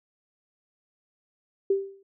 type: tone with exponential decay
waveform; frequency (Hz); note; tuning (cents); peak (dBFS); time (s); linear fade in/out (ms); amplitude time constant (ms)
sine; 391.7; G4; -1; -17; 1.7-2.03; 5; 70
effects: none